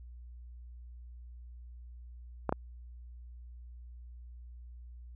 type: clicks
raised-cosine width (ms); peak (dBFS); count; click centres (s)
1; -15; 2; 2.493 / 2.525
effects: added 60 Hz sine -46 dBFS peak until 5.15 s